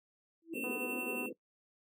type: tone with exponential growth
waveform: sine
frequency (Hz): 329.6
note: E4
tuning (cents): 0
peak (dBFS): -33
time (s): 0.42-0.54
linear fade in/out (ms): 2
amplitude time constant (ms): 24
type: tone with tremolo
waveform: square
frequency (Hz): 2700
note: E7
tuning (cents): +41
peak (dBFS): -38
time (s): 0.53-1.3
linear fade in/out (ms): 50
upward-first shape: sine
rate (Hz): 11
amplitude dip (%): 35
type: band-pass noise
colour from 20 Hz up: white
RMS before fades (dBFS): -42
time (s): 0.55-1.33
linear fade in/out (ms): 5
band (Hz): 210 to 520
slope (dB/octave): 96
type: click train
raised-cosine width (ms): 1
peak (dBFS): -34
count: 155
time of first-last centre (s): 0.64-1.258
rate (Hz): 249
effects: noise-tail reverb RT60 0.1 s tail -19 dB re dry + high-pass 100 Hz 12 dB/octave